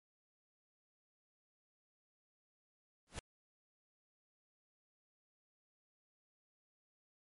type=noise with exponential growth; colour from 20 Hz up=pink; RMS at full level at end=-40 dBFS; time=3.07-3.19 s; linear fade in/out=0 ms; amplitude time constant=26 ms; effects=MP3 48 kbps